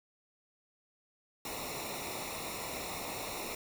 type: noise with comb filter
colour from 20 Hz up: pink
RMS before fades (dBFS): -40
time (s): 1.45-3.55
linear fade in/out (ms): 2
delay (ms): 0.63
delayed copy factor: -0.8
effects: none